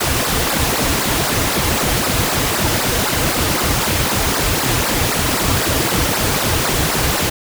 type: noise with flanger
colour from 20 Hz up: pink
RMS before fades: -17 dBFS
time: 0-7.3 s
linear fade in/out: 10 ms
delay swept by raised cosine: 0.3 to 5.5 ms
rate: 3.9 Hz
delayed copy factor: -0.9
effects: none